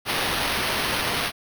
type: noise with sample-and-hold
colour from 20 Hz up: white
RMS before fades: -25 dBFS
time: 0.05-1.32 s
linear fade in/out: 50 ms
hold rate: 7350 Hz
effects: none